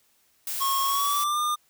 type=noise; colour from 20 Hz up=blue; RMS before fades=-31 dBFS; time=0.47-1.24 s; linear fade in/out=2 ms
type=tone with pitch glide; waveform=square; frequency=1089 to 1208.3 Hz; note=C#6 to D6; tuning=-31 to +49 cents; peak=-24 dBFS; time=0.6-1.56 s; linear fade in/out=20 ms; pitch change=+180 cents; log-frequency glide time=0.83-1.4 s
effects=white hiss -65 dBFS RMS until 1.69 s